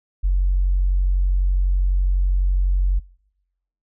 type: tone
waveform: sine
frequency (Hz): 46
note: F#1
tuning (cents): -9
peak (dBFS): -14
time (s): 0.23-3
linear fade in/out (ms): 20
effects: noise-tail reverb RT60 0.9 s tail -26 dB re dry + tanh soft clip ceiling -10 dBFS